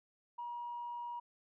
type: tone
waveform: sine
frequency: 956 Hz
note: A#5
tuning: 43 cents sharp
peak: -39 dBFS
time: 0.38-1.2 s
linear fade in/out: 10 ms
effects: tanh soft clip ceiling -35 dBFS